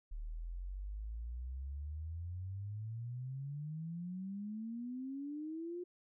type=exponential sweep; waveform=sine; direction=up; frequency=36.71 to 359.9 Hz; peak=-40 dBFS; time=0.11-5.84 s; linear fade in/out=10 ms; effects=none